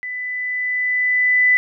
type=tone with level ramp; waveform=sine; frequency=1996 Hz; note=B6; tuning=18 cents sharp; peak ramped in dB=-25 to -10 dBFS; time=0.03-1.57 s; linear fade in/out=0 ms; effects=none